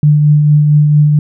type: tone with tremolo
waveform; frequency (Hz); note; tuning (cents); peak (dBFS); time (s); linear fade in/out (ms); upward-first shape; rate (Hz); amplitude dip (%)
sine; 149; D3; +25; -3; 0.03-1.19; 2; triangle; 4.4; 35
effects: none